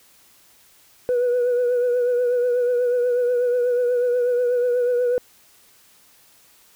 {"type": "tone with vibrato", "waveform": "sine", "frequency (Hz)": 490.2, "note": "B4", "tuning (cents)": -13, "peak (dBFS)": -15, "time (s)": [1.09, 5.18], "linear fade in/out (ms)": 0, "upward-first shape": "triangle", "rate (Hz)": 8.2, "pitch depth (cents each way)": 43, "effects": ["tanh soft clip ceiling -15 dBFS", "white hiss -54 dBFS RMS until 6.75 s"]}